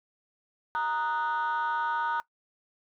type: chord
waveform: sine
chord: D# minor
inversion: second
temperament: equal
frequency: 932.3 / 1244.5 / 1480 Hz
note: A#5 / D#6 / F#6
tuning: 0 / 0 / 0 cents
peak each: -27 / -32 / -31 dBFS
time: 0.75-2.2 s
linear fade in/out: 0 ms
effects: noise-tail reverb RT60 0.1 s tail -20 dB re dry + tanh soft clip ceiling -22 dBFS